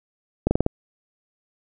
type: slowing click train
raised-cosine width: 2 ms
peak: -5 dBFS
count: 5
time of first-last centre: 0.47-0.664 s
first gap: 40 ms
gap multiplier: 1.13
effects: none